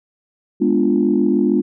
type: chord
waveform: sine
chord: G# diminished seventh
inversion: none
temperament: equal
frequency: 207.7 / 246.9 / 293.7 / 349.2 Hz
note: G#3 / B3 / D4 / F4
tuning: 0 / 0 / 0 / 0 cents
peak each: -18 dBFS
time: 0.6-1.62 s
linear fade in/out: 20 ms
effects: tanh soft clip ceiling -3 dBFS